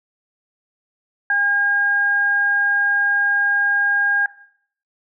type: tone pair together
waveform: sine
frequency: 810.7 / 1620 Hz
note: G#5 / G#6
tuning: -42 / -43 cents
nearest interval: octave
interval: 1199 cents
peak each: -26 / -15 dBFS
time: 1.3-4.26 s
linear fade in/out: 2 ms
effects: noise-tail reverb RT60 0.6 s tail -17 dB re dry